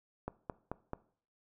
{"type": "click train", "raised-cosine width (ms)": 1, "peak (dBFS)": -23, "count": 4, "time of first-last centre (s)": [0.28, 0.934], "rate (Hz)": 4.59, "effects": ["noise-tail reverb RT60 0.5 s tail -19 dB re dry"]}